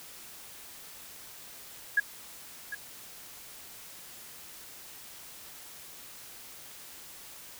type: tone with echo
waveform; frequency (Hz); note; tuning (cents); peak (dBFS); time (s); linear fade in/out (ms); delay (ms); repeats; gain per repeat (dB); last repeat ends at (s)
sine; 1661.2; G#6; 0; -20; 1.97-2; 5; 750; 1; -13; 2.75
effects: white hiss -48 dBFS RMS until 7.59 s